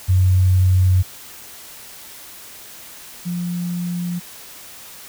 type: tone pair in turn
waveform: sine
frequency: 92.5 / 175.53 Hz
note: F#2 / F3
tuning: 0 / +9 cents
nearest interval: major seventh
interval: 1109 cents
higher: second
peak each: -11 / -21 dBFS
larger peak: first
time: 0.08-1.03 / 3.25-4.2 s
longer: neither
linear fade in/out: 20 ms
effects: white hiss -39 dBFS RMS until 5.08 s

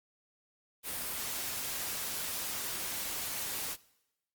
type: noise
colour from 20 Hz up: white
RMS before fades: -37 dBFS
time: 0.83-3.77 s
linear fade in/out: 50 ms
effects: noise-tail reverb RT60 0.9 s tail -21 dB re dry + Opus 32 kbps

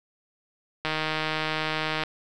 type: click train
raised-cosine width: 0.3 ms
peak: -11 dBFS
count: 186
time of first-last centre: 0.85-2.036 s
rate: 156 Hz
effects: none

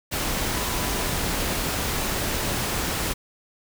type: tone in noise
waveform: sine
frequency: 995 Hz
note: B5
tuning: 13 cents sharp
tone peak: -37 dBFS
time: 0.53-1.14 s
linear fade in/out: 20 ms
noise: pink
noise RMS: -26 dBFS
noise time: 0.11-3.14 s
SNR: -14 dB
effects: none

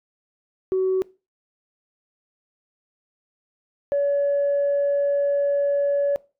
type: tone pair in turn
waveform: sine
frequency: 376.2 / 567.6 Hz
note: F#4 / C#5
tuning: +29 / +41 cents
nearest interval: perfect fifth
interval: 712 cents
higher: second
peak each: -17 dBFS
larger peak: neither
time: 0.72-1.02 / 3.92-6.16 s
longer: second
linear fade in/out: 0 ms
effects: noise-tail reverb RT60 0.3 s tail -22 dB re dry + tanh soft clip ceiling -15 dBFS

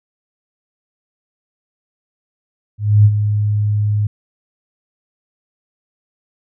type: tone with ADSR envelope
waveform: sine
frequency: 104.6 Hz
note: G#2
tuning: 13 cents sharp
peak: -4 dBFS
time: 2.78-4.07 s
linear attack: 270 ms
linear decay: 53 ms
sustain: -9 dB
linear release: 4 ms
effects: none

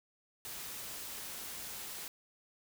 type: noise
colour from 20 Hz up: white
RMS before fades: -44 dBFS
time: 0.45-2.08 s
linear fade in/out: 0 ms
effects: none

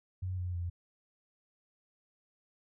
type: tone with pitch steps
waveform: sine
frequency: 92.4 / 89.67 / 87.01 Hz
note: F#2 / F2 / F2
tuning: -2 / +46 / -6 cents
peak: -33 dBFS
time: 0.22-0.7 s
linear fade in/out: 10 ms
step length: 160 ms
effects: none

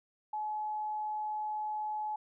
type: tone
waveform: sine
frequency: 852 Hz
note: G#5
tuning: 44 cents sharp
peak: -33 dBFS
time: 0.33-2.16 s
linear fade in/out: 5 ms
effects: none

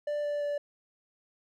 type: tone with pitch steps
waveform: triangle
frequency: 589 / 584.9 / 580.9 Hz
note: D5 / D5 / D5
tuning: +5 / -7 / -19 cents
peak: -27 dBFS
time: 0.07-0.58 s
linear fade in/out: 5 ms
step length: 170 ms
effects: none

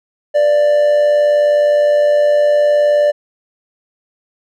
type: tone with amplitude modulation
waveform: triangle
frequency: 589 Hz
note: D5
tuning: 5 cents sharp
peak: -5 dBFS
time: 0.34-3.12 s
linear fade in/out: 20 ms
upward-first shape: sine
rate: 99.4 Hz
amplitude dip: 40%
effects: none

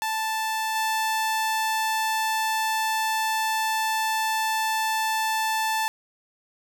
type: tone with level steps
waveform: sawtooth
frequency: 880 Hz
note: A5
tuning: in tune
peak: -21 / -19 dBFS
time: 0.02-5.88 s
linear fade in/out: 0 ms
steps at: 0.75 s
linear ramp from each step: 10 ms
effects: none

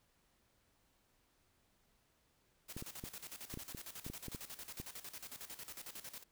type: noise with tremolo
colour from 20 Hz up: white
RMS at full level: -48 dBFS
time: 2.68-6.24 s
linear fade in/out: 20 ms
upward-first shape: square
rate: 11 Hz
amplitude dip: 75%
type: clicks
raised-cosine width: 3 ms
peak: -32 dBFS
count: 11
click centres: 2.766 / 2.824 / 3.039 / 3.54 / 3.574 / 3.748 / 4.065 / 4.1 / 4.283 / 4.348 / 4.8 s
effects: pink hiss -75 dBFS RMS until 6.31 s

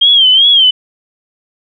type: tone with vibrato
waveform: sine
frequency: 3184 Hz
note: G7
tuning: 26 cents sharp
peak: -4 dBFS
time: 0.01-0.71 s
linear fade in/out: 10 ms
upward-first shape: sine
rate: 2.6 Hz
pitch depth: 100 cents each way
effects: none

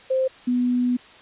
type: tone pair in turn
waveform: sine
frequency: 523.3 / 247 Hz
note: C5 / B3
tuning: 0 / 0 cents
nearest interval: octave + minor second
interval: 1300 cents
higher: first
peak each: -18 dBFS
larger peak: neither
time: 0.1-0.28 / 0.47-0.97 s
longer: second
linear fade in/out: 10 ms
effects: white hiss -47 dBFS RMS until 1.21 s + resampled to 8000 Hz

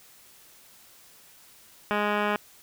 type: tone with low-pass filter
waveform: 10% pulse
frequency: 207.7 Hz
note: G#3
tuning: in tune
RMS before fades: -26 dBFS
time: 1.91-2.36 s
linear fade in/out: 0 ms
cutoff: 2100 Hz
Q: 6.8
effects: white hiss -54 dBFS RMS until 2.62 s

